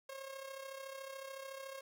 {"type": "tone with amplitude modulation", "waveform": "sawtooth", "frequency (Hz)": 540, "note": "C#5", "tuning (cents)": -45, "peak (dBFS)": -39, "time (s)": [0.09, 1.81], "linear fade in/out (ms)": 5, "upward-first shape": "sine", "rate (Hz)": 33.8, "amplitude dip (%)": 60, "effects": []}